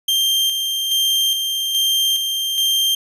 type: tone with tremolo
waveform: 40% pulse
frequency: 3169 Hz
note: G7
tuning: 18 cents sharp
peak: -14 dBFS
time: 0.08-2.95 s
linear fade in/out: 5 ms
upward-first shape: square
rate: 1.2 Hz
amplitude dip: 40%
effects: resampled to 32000 Hz